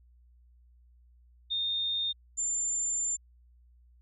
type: tone pair in turn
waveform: sine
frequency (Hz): 3652 / 7214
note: A#7 / A8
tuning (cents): -36 / +42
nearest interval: octave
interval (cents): 1178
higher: second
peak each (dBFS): -28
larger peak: neither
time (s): 1.5-2.13 / 2.37-3.17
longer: second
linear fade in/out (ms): 20
effects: added 60 Hz sine -57 dBFS peak until 4.01 s